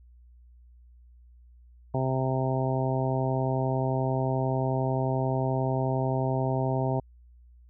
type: harmonic tone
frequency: 131.3 Hz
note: C3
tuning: 6 cents sharp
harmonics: 1 / 2 / 3 / 4 / 5 / 6 / 7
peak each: -27 / -33 / -33 / -36 / -32 / -36 / -36 dBFS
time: 1.94-7 s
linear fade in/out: 5 ms
effects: added 60 Hz sine -51 dBFS peak until 7.69 s